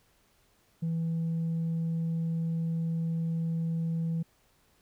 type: tone with tanh clipping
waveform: triangle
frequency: 164.7 Hz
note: E3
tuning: 1 cent flat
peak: -28 dBFS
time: 0.82-4.23 s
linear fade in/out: 10 ms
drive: 6 dB
effects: pink hiss -67 dBFS RMS until 4.81 s